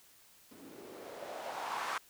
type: noise with low-pass filter sweep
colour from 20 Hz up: violet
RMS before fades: -42 dBFS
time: 0.51-1.98 s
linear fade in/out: 5 ms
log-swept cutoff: 260 to 1200 Hz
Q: 2.6
effects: white hiss -62 dBFS RMS until 2.09 s